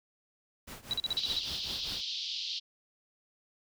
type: noise with tremolo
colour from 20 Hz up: pink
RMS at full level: -43 dBFS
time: 0.67-2.02 s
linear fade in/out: 10 ms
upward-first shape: triangle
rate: 5 Hz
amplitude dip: 90%
type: tone bursts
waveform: sine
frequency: 3915 Hz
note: B7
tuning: 16 cents flat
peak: -28 dBFS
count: 8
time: 0.91-1.389 s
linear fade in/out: 0 ms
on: 24 ms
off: 41 ms
type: band-pass noise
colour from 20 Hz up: pink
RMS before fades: -37 dBFS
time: 1.16-2.6 s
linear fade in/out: 20 ms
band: 3100 to 5000 Hz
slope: 48 dB/octave
effects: none